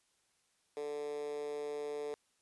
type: tone with high-pass filter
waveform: 10% pulse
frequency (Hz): 146.83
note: D3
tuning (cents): 0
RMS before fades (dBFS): -40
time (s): 0.77-2.14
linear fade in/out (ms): 0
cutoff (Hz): 430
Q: 6.4
effects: white hiss -75 dBFS RMS until 2.41 s + resampled to 24000 Hz